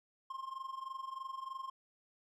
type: tone with amplitude modulation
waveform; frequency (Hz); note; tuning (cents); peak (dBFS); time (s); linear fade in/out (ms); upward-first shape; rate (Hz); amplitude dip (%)
triangle; 1061; C6; +24; -36; 0.3-1.7; 5; sine; 23.2; 80
effects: none